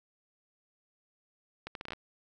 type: accelerating click train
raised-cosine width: 0.3 ms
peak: -23 dBFS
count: 8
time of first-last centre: 1.67-1.933 s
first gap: 82 ms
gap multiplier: 0.72
effects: none